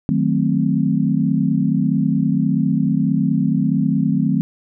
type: chord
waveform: sine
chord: D# diminished seventh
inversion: none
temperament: equal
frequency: 155.56 / 185 / 220 / 261.6 Hz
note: D#3 / F#3 / A3 / C4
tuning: 0 / 0 / 0 / 0 cents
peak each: -20 dBFS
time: 0.09-4.41 s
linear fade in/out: 0 ms
effects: none